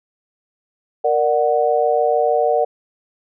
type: chord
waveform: sine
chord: Bb augmented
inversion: none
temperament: equal with one note detuned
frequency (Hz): 466.2 / 592.8 / 740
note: Bb4 / D5 / F#5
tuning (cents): 0 / +16 / 0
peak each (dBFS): -18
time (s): 1.04-2.65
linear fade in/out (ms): 10
effects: none